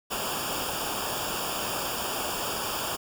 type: noise with comb filter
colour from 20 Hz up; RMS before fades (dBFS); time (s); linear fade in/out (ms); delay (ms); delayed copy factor
pink; -31; 0.1-2.97; 20; 0.49; -0.85
effects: none